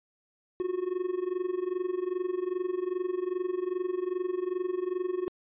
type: tone with amplitude modulation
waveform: triangle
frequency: 364.4 Hz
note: F#4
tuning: 26 cents flat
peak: -23 dBFS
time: 0.6-5.28 s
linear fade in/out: 0 ms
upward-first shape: sine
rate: 22.5 Hz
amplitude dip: 85%
effects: resampled to 8000 Hz